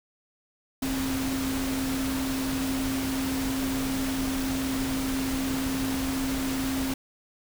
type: tone in noise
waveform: sine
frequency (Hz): 265.9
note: C4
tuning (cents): +28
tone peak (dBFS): -27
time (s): 0.82-6.94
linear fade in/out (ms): 5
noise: pink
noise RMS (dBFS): -33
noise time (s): 0.82-6.94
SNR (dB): +3
effects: none